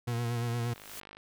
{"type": "tone with vibrato", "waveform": "40% pulse", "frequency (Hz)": 118.6, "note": "A#2", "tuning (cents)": 30, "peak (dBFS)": -29, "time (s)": [0.07, 0.74], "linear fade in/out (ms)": 10, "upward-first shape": "sine", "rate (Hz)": 8.6, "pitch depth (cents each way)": 34}
{"type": "noise with exponential growth", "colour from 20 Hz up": "white", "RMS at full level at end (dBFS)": -41, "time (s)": [0.44, 1], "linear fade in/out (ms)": 2, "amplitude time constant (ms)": 120}
{"type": "click train", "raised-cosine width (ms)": 0.3, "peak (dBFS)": -31, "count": 22, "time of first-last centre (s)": [0.76, 1.169], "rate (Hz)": 51.3}
{"effects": []}